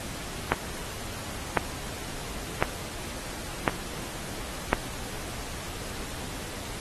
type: click train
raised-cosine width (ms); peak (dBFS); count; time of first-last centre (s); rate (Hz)
0.5; -5; 5; 0.52-4.731; 0.95
effects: pink hiss -38 dBFS RMS until 6.8 s + AAC 32 kbps

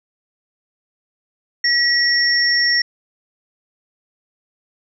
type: tone pair together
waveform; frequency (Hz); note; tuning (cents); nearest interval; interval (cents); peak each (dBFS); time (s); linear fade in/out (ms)
sine; 1925 / 5479; B6 / F8; -45 / -34; octave + tritone; 1811; -16; 1.64-2.82; 5
effects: none

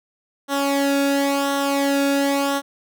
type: tone with flanger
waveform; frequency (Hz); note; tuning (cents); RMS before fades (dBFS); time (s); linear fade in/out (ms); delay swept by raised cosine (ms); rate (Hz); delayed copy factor
sawtooth; 279.2; C#4; +13; -20; 0.48-2.62; 50; 0.42 to 0.98; 0.95; -0.7
effects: none

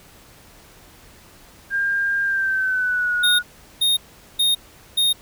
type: tone with pitch glide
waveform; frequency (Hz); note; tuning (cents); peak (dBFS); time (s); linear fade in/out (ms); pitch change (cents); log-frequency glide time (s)
sine; 1603 to 1453.1; G6 to F#6; +38 to -32; -18; 1.7-3.43; 50; -170; 2.23-3.14
type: tone bursts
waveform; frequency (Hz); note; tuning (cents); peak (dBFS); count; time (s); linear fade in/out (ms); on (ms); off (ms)
square; 3700; A#7; -14; -16; 4; 3.23-5.13; 10; 160; 420
effects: pink hiss -48 dBFS RMS until 5.21 s

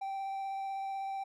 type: tone with vibrato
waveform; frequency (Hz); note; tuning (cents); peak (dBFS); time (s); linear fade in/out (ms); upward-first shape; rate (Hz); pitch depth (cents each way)
triangle; 780; G5; -9; -33; 0.01-1.24; 10; sine; 16; 10
effects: none

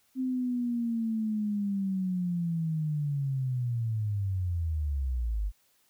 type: linear sweep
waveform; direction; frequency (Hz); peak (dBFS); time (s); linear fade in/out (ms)
sine; down; 261.6 to 47.54; -27; 0.15-5.52; 50
effects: white hiss -68 dBFS RMS until 5.89 s

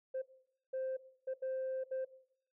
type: tone bursts at uneven times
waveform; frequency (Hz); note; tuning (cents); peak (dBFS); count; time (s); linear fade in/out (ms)
sine; 523.3; C5; 0; -34; 5; 0.14-0.22 / 0.73-0.97 / 1.27-1.34 / 1.42-1.84 / 1.91-2.05; 10
effects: noise-tail reverb RT60 0.7 s tail -18 dB re dry + tanh soft clip ceiling -33 dBFS

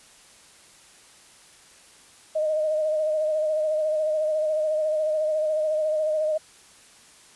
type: tone with vibrato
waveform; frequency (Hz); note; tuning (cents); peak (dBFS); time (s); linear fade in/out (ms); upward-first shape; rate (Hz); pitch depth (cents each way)
sine; 619; D#5; -9; -21; 2.35-6.38; 10; sine; 14; 33
effects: white hiss -52 dBFS RMS until 7.35 s + resampled to 24000 Hz

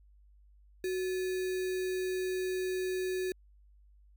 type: tone with sample-and-hold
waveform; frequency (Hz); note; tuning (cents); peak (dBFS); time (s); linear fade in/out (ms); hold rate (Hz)
sine; 370; F#4; 0; -30; 0.84-3.32; 2; 2100
effects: added 50 Hz sine -57 dBFS peak until 4.16 s + MP3 96 kbps

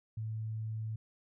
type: tone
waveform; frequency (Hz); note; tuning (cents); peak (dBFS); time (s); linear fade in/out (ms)
sine; 110; A2; 0; -35; 0.17-0.96; 5
effects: none

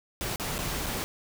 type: noise with dropouts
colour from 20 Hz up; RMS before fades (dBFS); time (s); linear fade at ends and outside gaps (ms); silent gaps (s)
pink; -32; 0.21-1.04; 0; 0.359-0.398 / 0.581-0.589 / 0.861-0.865
effects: none

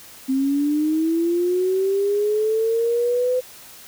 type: linear sweep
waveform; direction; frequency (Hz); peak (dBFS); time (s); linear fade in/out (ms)
sine; up; 261.6 to 509; -17; 0.28-3.41; 20
effects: white hiss -43 dBFS RMS until 3.87 s

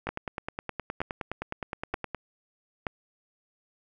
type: two click trains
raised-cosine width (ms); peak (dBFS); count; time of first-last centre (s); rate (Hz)
0.5; -14 / -17; 4 / 21; 0.09-2.868 / 0.07-2.147; 1.08 / 9.63
effects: none

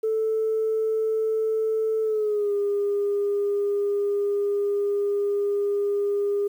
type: tone with pitch glide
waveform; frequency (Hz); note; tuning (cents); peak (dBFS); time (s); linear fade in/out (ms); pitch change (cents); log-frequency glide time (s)
sine; 440 to 405.8; A4 to G#4; 0 to -40; -20; 0.03-6.48; 10; -140; 2.02-2.53
effects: tanh soft clip ceiling -17 dBFS + 9-bit

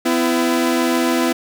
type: tone pair together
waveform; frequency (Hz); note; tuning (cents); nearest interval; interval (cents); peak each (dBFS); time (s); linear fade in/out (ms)
sawtooth; 252.9 / 334.8; B3 / E4; +41 / +27; perfect fourth; 486; -14; 0.05-1.33; 10
effects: none

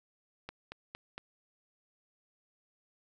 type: click train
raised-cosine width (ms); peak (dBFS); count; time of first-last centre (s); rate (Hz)
0.3; -25; 4; 0.49-1.18; 4.35
effects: none

